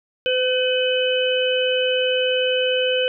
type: harmonic tone with a mistuned harmonic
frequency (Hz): 509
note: C5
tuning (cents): -48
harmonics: 1 / 3 / 5 / 6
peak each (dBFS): -19 / -29 / -27 / -23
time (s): 0.26-3.08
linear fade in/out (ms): 0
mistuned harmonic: 6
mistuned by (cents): -25
effects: none